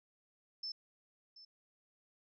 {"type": "tone with echo", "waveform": "sine", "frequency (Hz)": 5280, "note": "E8", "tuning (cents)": 2, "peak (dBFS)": -39, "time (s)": [0.63, 0.72], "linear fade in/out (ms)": 5, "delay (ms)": 730, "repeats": 1, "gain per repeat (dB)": -15, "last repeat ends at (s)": 1.45, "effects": []}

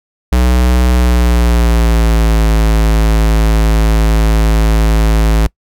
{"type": "tone with pitch glide", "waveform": "square", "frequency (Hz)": [61.74, 54.37], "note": ["B1", "A1"], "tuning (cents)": [0, -20], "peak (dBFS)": -8, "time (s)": [0.32, 5.47], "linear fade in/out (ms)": 5, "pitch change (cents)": -220, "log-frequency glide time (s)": [0.91, 2.47], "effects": ["noise-tail reverb RT60 0.1 s tail -24 dB re dry"]}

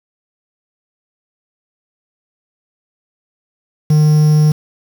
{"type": "tone with quantisation", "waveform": "triangle", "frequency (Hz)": 152.2, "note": "D#3", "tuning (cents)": -38, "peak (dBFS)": -5, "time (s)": [3.9, 4.52], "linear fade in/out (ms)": 5, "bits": 5, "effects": []}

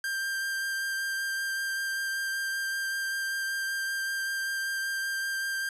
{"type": "tone with vibrato", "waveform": "45% pulse", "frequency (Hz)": 1585, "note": "G6", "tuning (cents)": 19, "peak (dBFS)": -29, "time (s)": [0.04, 5.69], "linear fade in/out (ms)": 2, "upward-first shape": "sine", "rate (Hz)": 5.2, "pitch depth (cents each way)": 9, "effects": ["resampled to 32000 Hz"]}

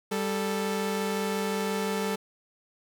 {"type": "tone pair together", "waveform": "sawtooth", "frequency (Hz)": [196.63, 439], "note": ["G3", "A4"], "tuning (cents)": [6, -4], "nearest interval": "octave + major second", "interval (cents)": 1390, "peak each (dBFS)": -26, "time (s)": [0.11, 2.16], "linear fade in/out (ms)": 10, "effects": []}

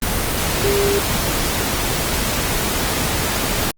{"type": "tone in noise", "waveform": "sine", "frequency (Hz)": 401, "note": "G4", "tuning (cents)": 39, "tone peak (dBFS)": -16, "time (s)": [0.64, 0.99], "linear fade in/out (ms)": 2, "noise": "pink", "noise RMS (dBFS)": -20, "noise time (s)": [0.02, 3.71], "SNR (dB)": 1, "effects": ["Opus 24 kbps"]}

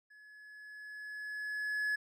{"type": "tone with level ramp", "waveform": "triangle", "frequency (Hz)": 1700, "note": "G#6", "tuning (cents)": 40, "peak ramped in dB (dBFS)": [-54, -28], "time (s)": [0.1, 1.96], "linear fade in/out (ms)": 10, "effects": []}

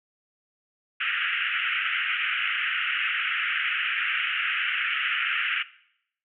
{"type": "band-pass noise", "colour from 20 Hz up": "white", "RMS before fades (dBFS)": -27, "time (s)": [1, 5.63], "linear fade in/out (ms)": 10, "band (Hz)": [1300, 3000], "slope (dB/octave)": 96, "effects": ["noise-tail reverb RT60 0.7 s tail -18 dB re dry"]}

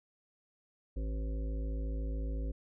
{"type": "harmonic tone", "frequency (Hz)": 53.9, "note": "A1", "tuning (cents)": -35, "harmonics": [1, 3, 5, 7, 9, 10], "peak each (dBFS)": [-33, -48, -46, -52, -52, -53], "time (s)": [0.96, 2.52], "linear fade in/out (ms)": 10, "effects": []}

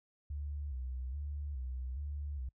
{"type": "tone with vibrato", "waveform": "sine", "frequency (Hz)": 68, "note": "C#2", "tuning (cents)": -33, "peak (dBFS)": -37, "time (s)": [0.3, 2.49], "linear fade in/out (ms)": 5, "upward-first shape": "square", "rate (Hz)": 1.2, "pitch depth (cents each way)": 110, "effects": ["noise-tail reverb RT60 0.1 s tail -26 dB re dry"]}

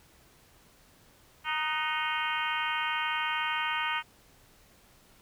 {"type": "harmonic tone with a mistuned harmonic", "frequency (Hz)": 311.1, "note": "D#4", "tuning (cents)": 0, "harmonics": [3, 4, 5, 6, 7, 8, 9, 10], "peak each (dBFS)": [-34, -35, -36, -37, -37, -38, -39, -39], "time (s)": [1.44, 4.03], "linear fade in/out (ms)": 50, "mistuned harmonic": 5, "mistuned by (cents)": -54, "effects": ["pink hiss -60 dBFS RMS until 5.21 s"]}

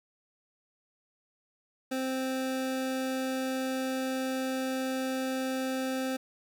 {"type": "tone", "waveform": "25% pulse", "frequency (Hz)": 261.6, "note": "C4", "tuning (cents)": 0, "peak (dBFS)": -26, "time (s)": [1.91, 6.17], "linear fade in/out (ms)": 10, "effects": ["11-bit"]}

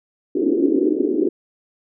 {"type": "band-pass noise", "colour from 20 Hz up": "pink", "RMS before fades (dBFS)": -18, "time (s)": [0.35, 1.29], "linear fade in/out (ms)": 10, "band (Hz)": [280, 400], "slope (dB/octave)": 48, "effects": []}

